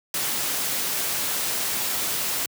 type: noise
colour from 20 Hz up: white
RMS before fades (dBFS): -26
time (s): 0.14-2.46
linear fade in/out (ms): 2
effects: high-pass 100 Hz 12 dB/octave